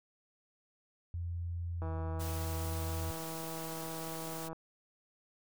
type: tone with pitch glide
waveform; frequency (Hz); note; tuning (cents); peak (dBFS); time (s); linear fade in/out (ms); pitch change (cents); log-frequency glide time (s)
sine; 86 to 85.16; F2 to F2; -26 to -43; -35; 1.14-3.11; 0; -17; 1.62-2.72
type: click train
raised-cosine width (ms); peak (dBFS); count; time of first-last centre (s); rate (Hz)
1; -30; 440; 1.82-4.53; 162
type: noise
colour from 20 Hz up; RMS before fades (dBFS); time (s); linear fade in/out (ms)
white; -46; 2.19-4.49; 20
effects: none